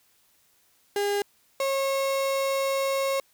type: tone pair in turn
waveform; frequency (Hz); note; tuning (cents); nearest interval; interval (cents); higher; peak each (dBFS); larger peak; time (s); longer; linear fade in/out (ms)
35% pulse; 406.3 / 543.9; G#4 / C#5; -38 / -33; perfect fourth; 505; second; -22; neither; 0.96-1.22 / 1.6-3.2; second; 2
effects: white hiss -64 dBFS RMS until 3.33 s